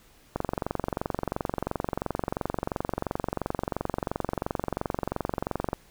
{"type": "click train", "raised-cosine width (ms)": 1, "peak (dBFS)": -13, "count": 124, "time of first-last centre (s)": [0.36, 5.731], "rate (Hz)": 22.9, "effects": ["pink hiss -58 dBFS RMS until 5.9 s"]}